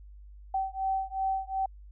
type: beating tone pair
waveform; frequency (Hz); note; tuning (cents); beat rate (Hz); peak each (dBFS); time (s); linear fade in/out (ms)
sine; 768 / 770.7; G5 / G5; -36 / -30; 2.7; -31; 0.54-1.66; 5
effects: added 50 Hz sine -46 dBFS peak until 1.91 s